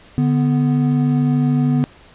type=tone pair together; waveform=triangle; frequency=146.81 / 246.9 Hz; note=D3 / B3; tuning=0 / 0 cents; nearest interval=major sixth; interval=900 cents; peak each=-14 dBFS; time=0.18-1.84 s; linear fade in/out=0 ms; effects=pink hiss -46 dBFS RMS until 2.14 s + resampled to 8000 Hz